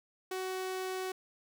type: tone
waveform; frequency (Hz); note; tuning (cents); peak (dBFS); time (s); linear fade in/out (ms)
sawtooth; 374.2; F#4; +20; -31; 0.31-1.12; 5
effects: none